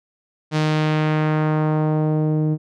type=tone with low-pass filter sweep; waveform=sawtooth; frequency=154.4 Hz; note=D#3; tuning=13 cents flat; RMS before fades=-19 dBFS; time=0.51-2.58 s; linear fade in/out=50 ms; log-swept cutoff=5400 to 330 Hz; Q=1; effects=none